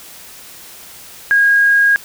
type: tone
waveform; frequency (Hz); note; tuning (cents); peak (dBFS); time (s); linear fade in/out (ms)
sine; 1634; G#6; -29; -8; 1.31-1.96; 0
effects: white hiss -37 dBFS RMS until 2.04 s